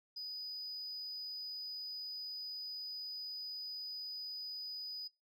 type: tone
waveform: sine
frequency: 4972 Hz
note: D#8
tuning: 2 cents flat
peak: -39 dBFS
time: 0.16-5.08 s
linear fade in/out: 10 ms
effects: noise-tail reverb RT60 0.2 s tail -23 dB re dry + tanh soft clip ceiling -40 dBFS